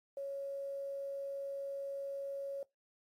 sine tone with quantisation, 554.4 Hz, C#5, in tune, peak -38 dBFS, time 0.17-2.63 s, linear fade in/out 2 ms, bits 11, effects noise-tail reverb RT60 0.2 s tail -23 dB re dry + AAC 48 kbps

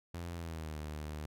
sawtooth tone with pitch glide, 85.7 to 75.91 Hz, F2 to D#2, -32 to -42 cents, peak -36 dBFS, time 0.14-1.26 s, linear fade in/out 5 ms, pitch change -210 cents, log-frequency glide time 0.34-0.78 s, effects none

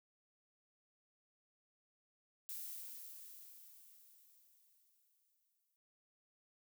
violet noise with exponential decay, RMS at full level -45 dBFS, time 2.49-5.76 s, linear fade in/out 0 ms, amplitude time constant 710 ms, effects noise-tail reverb RT60 1.0 s tail -25 dB re dry

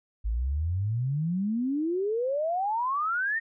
sine exponential sweep, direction up, 51.2 to 1879 Hz, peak -25 dBFS, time 0.24-3.4 s, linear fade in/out 20 ms, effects none

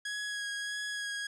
sawtooth tone with vibrato, 1661.2 Hz, G#6, in tune, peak -31 dBFS, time 0.05-1.27 s, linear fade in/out 5 ms, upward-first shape sine, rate 1.6 Hz, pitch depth 16 cents each way, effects resampled to 22050 Hz

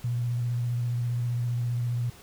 sine tone with vibrato, 120.5 Hz, B2, 42 cents flat, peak -25 dBFS, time 0.04-2.1 s, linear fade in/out 5 ms, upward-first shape sine, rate 15 Hz, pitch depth 22 cents each way, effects pink hiss -51 dBFS RMS until 2.22 s

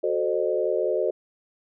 sine chord, F# diminished seventh, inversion none, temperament equal with one note detuned, 370 / 440 / 523.3 / 609.4 Hz, F#4 / A4 / C5 / Eb5, 0 / 0 / 0 / -36 cents, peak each -27 dBFS, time 0.03-1.11 s, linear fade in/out 10 ms, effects none

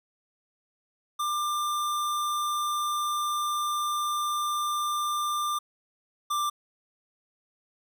square tone pair in turn, 1192 / 1182.4 Hz, D6 / D6, +25 / +11 cents, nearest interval unison, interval 14 cents, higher first, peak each -27 / -26 dBFS, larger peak second, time 1.19-5.59 / 6.3-6.5 s, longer first, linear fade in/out 10 ms, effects none

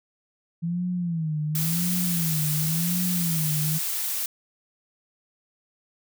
sine tone with vibrato, 165.1 Hz, E3, 3 cents sharp, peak -24 dBFS, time 0.62-3.79 s, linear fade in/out 20 ms, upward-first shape sine, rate 0.93 Hz, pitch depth 150 cents each way
blue noise, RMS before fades -28 dBFS, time 1.55-4.26 s, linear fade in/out 2 ms
effects none

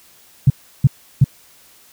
sine tone bursts, 135.2 Hz, C#3, 43 cents flat, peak -5 dBFS, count 3, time 0.47-1.243 s, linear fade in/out 5 ms, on 31 ms, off 340 ms, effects white hiss -49 dBFS RMS until 1.92 s

